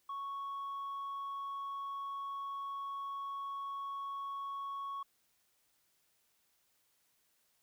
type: tone with tanh clipping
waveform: sine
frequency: 1108.7 Hz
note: C#6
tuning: in tune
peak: -39 dBFS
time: 0.09-5.03 s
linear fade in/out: 5 ms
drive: 1 dB
effects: white hiss -75 dBFS RMS until 7.62 s